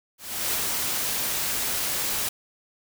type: noise with ADSR envelope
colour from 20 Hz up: white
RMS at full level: -25 dBFS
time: 0.18-2.29 s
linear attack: 350 ms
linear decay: 27 ms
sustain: -2 dB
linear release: 6 ms
effects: none